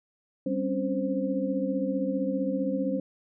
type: tone cluster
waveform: sine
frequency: 195.7 / 264.7 / 280 / 523 Hz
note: G3 / C4 / C#4 / C5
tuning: -3 / +20 / +18 / -1 cents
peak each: -31 dBFS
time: 0.46-3 s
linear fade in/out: 5 ms
effects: none